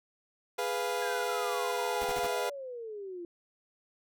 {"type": "chord", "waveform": "30% pulse", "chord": "F diminished", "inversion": "first", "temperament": "equal", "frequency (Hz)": [415.3, 493.9, 698.5], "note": ["Ab4", "Cb5", "F5"], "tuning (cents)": [0, 0, 0], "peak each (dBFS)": [-33, -31, -33], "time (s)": [0.58, 2.5], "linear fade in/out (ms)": 10}
{"type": "exponential sweep", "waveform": "sine", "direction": "down", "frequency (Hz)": [1661.2, 338.8], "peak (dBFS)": -38, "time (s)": [1.02, 3.25], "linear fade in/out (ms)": 2}
{"type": "noise bursts", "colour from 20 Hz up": "pink", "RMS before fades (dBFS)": -40, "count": 4, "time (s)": [2.01, 2.268], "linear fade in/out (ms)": 2, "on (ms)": 36, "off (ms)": 38}
{"effects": []}